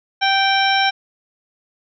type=harmonic tone; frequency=781 Hz; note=G5; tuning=7 cents flat; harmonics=1 / 2 / 3 / 4 / 5 / 7; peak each=-17 / -20 / -22 / -23 / -24 / -25 dBFS; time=0.21-0.91 s; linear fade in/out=20 ms; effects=none